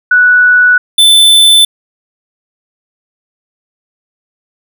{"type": "tone pair in turn", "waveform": ["sine", "square"], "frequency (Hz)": [1477, 3524], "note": ["F#6", "A7"], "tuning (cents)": [-3, 2], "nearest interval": "octave + minor third", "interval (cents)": 1505, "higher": "second", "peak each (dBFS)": -3, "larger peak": "neither", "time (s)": [[0.11, 0.78], [0.98, 1.65]], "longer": "neither", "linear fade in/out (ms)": 5, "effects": []}